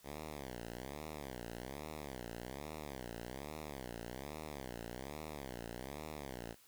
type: tone with vibrato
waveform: 5% pulse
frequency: 66.9 Hz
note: C2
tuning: 39 cents sharp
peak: -33 dBFS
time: 0.03-6.56 s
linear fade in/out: 50 ms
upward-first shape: sine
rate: 1.2 Hz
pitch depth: 260 cents each way
effects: white hiss -65 dBFS RMS until 6.67 s